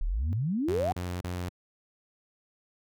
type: exponential sweep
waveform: sine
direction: up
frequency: 31.77 to 784 Hz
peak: -26 dBFS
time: 0.01-0.92 s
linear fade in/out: 0 ms
type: tone with exponential growth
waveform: sine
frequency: 236.3 Hz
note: A#3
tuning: 24 cents sharp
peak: -32 dBFS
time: 0.12-0.33 s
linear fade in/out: 0 ms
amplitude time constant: 45 ms
type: tone bursts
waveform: sawtooth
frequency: 89.3 Hz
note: F2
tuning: 39 cents sharp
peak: -28 dBFS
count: 3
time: 0.68-1.492 s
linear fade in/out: 5 ms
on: 250 ms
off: 31 ms
effects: none